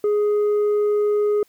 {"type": "tone with tanh clipping", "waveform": "sine", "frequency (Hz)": 416.4, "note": "G#4", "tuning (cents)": 5, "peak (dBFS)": -17, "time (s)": [0.04, 1.43], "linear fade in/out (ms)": 2, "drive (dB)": 3, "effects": ["white hiss -60 dBFS RMS until 1.48 s"]}